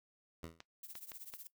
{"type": "tone with exponential decay", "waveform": "10% pulse", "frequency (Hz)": 82.41, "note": "E2", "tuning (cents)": 0, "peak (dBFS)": -34, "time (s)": [0.43, 0.62], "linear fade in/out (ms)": 5, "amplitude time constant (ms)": 40}
{"type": "clicks", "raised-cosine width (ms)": 0.2, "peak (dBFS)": -31, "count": 4, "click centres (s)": [0.604, 0.954, 1.118, 1.338]}
{"type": "noise with tremolo", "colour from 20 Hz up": "violet", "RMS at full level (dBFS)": -47, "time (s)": [0.83, 1.47], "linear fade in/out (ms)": 2, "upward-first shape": "triangle", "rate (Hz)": 16, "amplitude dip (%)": 90}
{"effects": ["noise-tail reverb RT60 0.1 s tail -18 dB re dry"]}